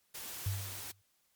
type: noise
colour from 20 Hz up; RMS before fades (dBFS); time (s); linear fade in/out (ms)
white; -44; 0.14-0.92; 10
type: tone with exponential decay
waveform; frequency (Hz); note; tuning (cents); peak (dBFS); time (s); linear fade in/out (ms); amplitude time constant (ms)
sine; 98; G2; 0; -29; 0.46-1.02; 5; 120
effects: white hiss -74 dBFS RMS until 1.35 s + MP3 96 kbps